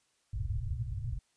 white low-pass noise, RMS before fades -35 dBFS, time 0.33-1.19 s, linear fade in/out 5 ms, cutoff 130 Hz, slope 96 dB/octave, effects white hiss -73 dBFS RMS until 1.36 s + resampled to 22050 Hz

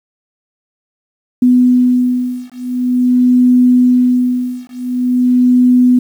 sine beating tone pair, 248.9 / 249.36 Hz, B3 / B3, +14 / +17 cents, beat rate 0.46 Hz, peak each -11 dBFS, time 1.42-5.99 s, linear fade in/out 5 ms, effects 7-bit

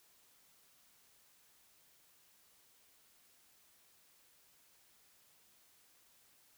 silence, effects white hiss -68 dBFS RMS until 6.57 s

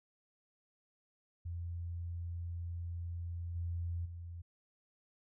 sine tone with level steps, 85.7 Hz, F2, 32 cents flat, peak -38 / -35 / -43 dBFS, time 1.45-4.42 s, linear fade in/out 10 ms, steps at 3.55 / 4.05 s, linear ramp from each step 10 ms, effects none

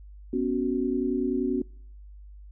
sine chord, B suspended second, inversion none, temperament equal, 246.9 / 277.2 / 370 Hz, B3 / C#4 / F#4, 0 / 0 / 0 cents, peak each -28 dBFS, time 0.33-1.62 s, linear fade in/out 5 ms, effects noise-tail reverb RT60 0.6 s tail -26 dB re dry + added 50 Hz sine -43 dBFS peak until 2.51 s

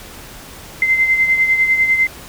sine beating tone pair, 2073 / 2083 Hz, C7 / C7, -17 / -8 cents, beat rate 10 Hz, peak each -12 / -20 dBFS, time 0.82-2.07 s, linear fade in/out 2 ms, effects pink hiss -36 dBFS RMS until 2.28 s

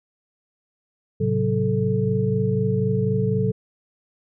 sine tone cluster, 109.9 / 133.9 / 186.4 / 437.4 Hz, A2 / C3 / F#3 / A4, -2 / +40 / +13 / -10 cents, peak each -24 dBFS, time 1.2-3.52 s, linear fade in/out 10 ms, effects none

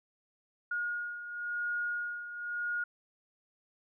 sine beating tone pair, 1434 / 1434.95 Hz, F6 / F6, +45 / +47 cents, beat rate 0.95 Hz, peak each -34 / -40 dBFS, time 0.71-2.84 s, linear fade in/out 5 ms, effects none

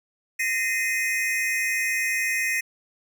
square tone cluster, 1850 / 2062 / 2502 Hz, A#6 / C7 / D#7, -14 / -26 / +9 cents, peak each -28 dBFS, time 0.39-2.61 s, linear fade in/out 10 ms, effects none

